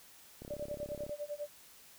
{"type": "click train", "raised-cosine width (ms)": 2, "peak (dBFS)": -33, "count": 24, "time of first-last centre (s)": [0.42, 1.094], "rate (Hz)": 34.1}
{"type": "tone with tremolo", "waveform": "sine", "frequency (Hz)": 587.3, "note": "D5", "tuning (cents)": 0, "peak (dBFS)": -35, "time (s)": [0.5, 1.48], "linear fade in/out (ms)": 5, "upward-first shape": "sine", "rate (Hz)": 10, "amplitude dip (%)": 95}
{"effects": ["white hiss -58 dBFS RMS until 1.98 s"]}